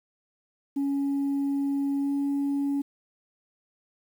sine tone with pitch glide, 279 to 280.9 Hz, C#4 to C#4, +11 to +23 cents, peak -22 dBFS, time 0.76-2.82 s, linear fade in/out 10 ms, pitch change +12 cents, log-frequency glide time 2.01-2.11 s, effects tanh soft clip ceiling -22 dBFS + 9-bit

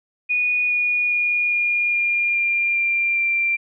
sine tone with pitch steps, 2463 / 2449 / 2435 / 2421 / 2407 / 2393 / 2379 / 2365 Hz, D#7 / D#7 / D#7 / D#7 / D7 / D7 / D7 / D7, -18 / -28 / -38 / -48 / +42 / +32 / +22 / +12 cents, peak -17 dBFS, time 0.29-3.57 s, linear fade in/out 20 ms, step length 410 ms, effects none

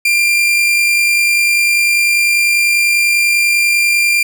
40% pulse tone with amplitude modulation, 2385 Hz, D7, 26 cents sharp, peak -8 dBFS, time 0.05-4.23 s, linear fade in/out 5 ms, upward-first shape sine, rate 50.1 Hz, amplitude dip 25%, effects none

